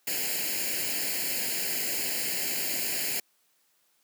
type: noise with comb filter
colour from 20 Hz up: white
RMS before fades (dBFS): -30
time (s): 0.07-3.2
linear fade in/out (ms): 5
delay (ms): 0.42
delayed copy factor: +0.85
effects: white hiss -69 dBFS RMS until 4.03 s + high-pass 200 Hz 12 dB/octave